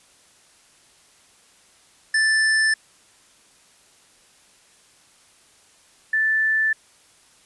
square / sine tone pair in turn, 1760 / 1760 Hz, A6 / A6, 0 / 0 cents, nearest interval unison, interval 0 cents, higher neither, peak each -17 dBFS, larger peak neither, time 2.14-2.74 / 6.13-6.73 s, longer neither, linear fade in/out 5 ms, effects white hiss -55 dBFS RMS until 7.45 s + resampled to 24000 Hz

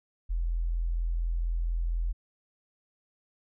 sine tone, 42.13 Hz, E1, 38 cents sharp, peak -26 dBFS, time 0.29-2.13 s, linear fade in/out 20 ms, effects none

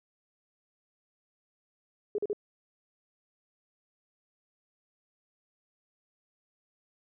sine tone bursts, 414.3 Hz, G#4, 4 cents flat, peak -27 dBFS, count 3, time 2.15-2.331 s, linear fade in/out 2 ms, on 33 ms, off 41 ms, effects none

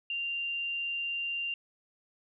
sine tone, 2782 Hz, F7, 7 cents flat, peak -31 dBFS, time 0.1-1.54 s, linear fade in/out 2 ms, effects none

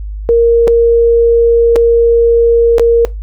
sine tone with dropouts, 466.2 Hz, A#4, in tune, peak -4 dBFS, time 0.29-3.05 s, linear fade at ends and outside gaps 0 ms, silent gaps 0.674-0.679 / 1.758-1.762 / 2.783-2.796 s, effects noise-tail reverb RT60 0.2 s tail -19 dB re dry + added 51 Hz sine -19 dBFS peak until 3.22 s

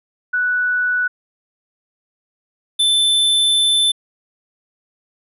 sine / square tone pair in turn, 1480 / 3528 Hz, F#6 / A7, 0 / +4 cents, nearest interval octave + minor third, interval 1504 cents, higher second, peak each -15 / -13 dBFS, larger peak second, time 0.33-1.08 / 2.79-3.92 s, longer second, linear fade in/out 10 ms, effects resampled to 32000 Hz

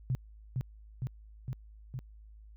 sine tone with echo, 127.4 Hz, C3, 46 cents flat, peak -27 dBFS, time 0.1-0.15 s, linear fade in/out 0 ms, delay 460 ms, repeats 4, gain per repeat -2 dB, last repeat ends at 1.99 s, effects added 53 Hz sine -50 dBFS peak until 2.56 s

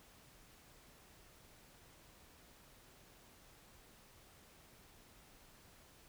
silence, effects pink hiss -63 dBFS RMS until 6.08 s

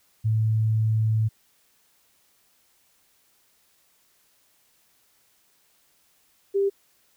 sine tone pair in turn, 110 / 396 Hz, A2 / G4, 0 / +18 cents, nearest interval octave + minor seventh, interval 2218 cents, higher second, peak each -19 dBFS, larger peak neither, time 0.24-1.29 / 6.54-6.7 s, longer first, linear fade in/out 20 ms, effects white hiss -64 dBFS RMS until 7.16 s

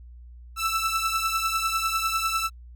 sawtooth beating tone pair, 1318.5 / 1328.5 Hz, E6 / E6, 0 / +13 cents, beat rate 10 Hz, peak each -23 dBFS, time 0.56-2.5 s, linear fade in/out 50 ms, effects added 60 Hz sine -42 dBFS peak until 2.75 s + Opus 48 kbps

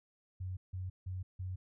sine tone bursts, 92.5 Hz, F#2, in tune, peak -37 dBFS, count 4, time 0.4-1.56 s, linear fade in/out 10 ms, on 170 ms, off 160 ms, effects none

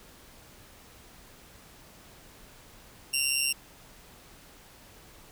15% pulse tone with amplitude modulation, 2764 Hz, F7, 19 cents flat, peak -15 dBFS, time 3.13-3.53 s, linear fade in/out 10 ms, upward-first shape sine, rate 138 Hz, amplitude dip 70%, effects pink hiss -53 dBFS RMS until 5.31 s

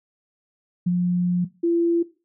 sine tone pair in turn, 177.7 / 339.3 Hz, F3 / F4, +30 / -50 cents, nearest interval major seventh, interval 1120 cents, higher second, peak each -17 dBFS, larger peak neither, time 0.86-1.45 / 1.63-2.03 s, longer first, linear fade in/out 10 ms, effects noise-tail reverb RT60 0.3 s tail -17 dB re dry

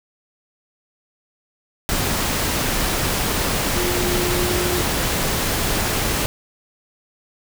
sine tone in noise, 356.4 Hz, F4, 35 cents sharp, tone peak -23 dBFS, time 3.77-4.81 s, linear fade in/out 0 ms, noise pink, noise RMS -21 dBFS, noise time 1.89-6.26 s, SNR -5 dB, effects none

